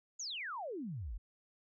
sine exponential sweep, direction down, 7040 to 41.2 Hz, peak -39 dBFS, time 0.19-1.18 s, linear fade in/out 10 ms, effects none

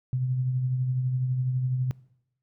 sine tone with tremolo, 127.9 Hz, C3, 39 cents flat, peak -22 dBFS, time 0.13-1.91 s, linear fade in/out 0 ms, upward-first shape triangle, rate 12 Hz, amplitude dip 45%, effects noise-tail reverb RT60 0.8 s tail -22 dB re dry

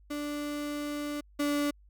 35% pulse tone pair in turn, 293.1 / 290.1 Hz, D4 / D4, -3 / -21 cents, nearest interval unison, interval 18 cents, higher first, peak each -31 / -25 dBFS, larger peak second, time 0.1-1.21 / 1.39-1.71 s, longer first, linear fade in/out 10 ms, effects added 50 Hz sine -55 dBFS peak until 1.89 s

